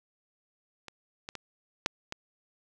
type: clicks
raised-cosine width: 0.2 ms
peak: -25 / -21 / -21 / -8 / -18 dBFS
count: 5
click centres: 0.883 / 1.289 / 1.353 / 1.861 / 2.124 s
effects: none